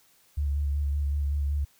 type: tone with vibrato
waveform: sine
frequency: 71.7 Hz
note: D2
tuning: 41 cents flat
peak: -24 dBFS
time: 0.37-1.65 s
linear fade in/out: 10 ms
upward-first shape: square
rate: 5.3 Hz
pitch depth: 24 cents each way
effects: white hiss -62 dBFS RMS until 1.79 s